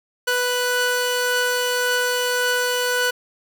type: tone pair together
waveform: sawtooth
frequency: 493.9 / 1483.5 Hz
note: B4 / F#6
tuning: 0 / +4 cents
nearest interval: octave + perfect fifth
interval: 1904 cents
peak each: -18 dBFS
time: 0.27-3.11 s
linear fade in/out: 10 ms
effects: none